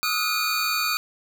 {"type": "tone cluster", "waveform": "square", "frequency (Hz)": [1234, 1294, 1439, 2443, 4515], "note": ["D#6", "E6", "F#6", "D#7", "C#8"], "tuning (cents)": [-15, -32, -49, -32, 31], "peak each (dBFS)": [-32, -30, -34, -28, -27], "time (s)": [0.03, 0.97], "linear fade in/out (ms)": 0, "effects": []}